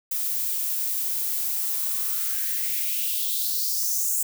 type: noise with high-pass filter sweep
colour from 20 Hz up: violet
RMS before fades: -26 dBFS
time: 0.11-4.23 s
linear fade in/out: 5 ms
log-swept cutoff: 210 to 7800 Hz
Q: 3.8
effects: none